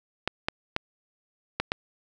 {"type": "clicks", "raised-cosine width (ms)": 0.3, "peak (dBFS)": -9, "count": 5, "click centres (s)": [0.276, 0.485, 0.764, 1.6, 1.719], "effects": []}